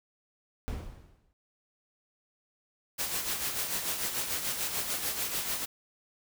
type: noise with exponential decay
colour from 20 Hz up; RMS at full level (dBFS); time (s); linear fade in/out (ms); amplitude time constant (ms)
brown; -32; 0.68-1.33; 0; 140
type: noise with tremolo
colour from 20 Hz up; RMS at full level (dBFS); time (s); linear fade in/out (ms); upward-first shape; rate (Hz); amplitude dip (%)
white; -31; 2.98-5.66; 20; sine; 6.8; 50
effects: none